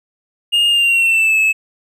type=tone with pitch glide; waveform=triangle; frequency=2835 to 2600 Hz; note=F7 to E7; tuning=+25 to -24 cents; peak=-9 dBFS; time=0.52-1.53 s; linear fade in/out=20 ms; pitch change=-149 cents; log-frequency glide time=0.69-1.38 s; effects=none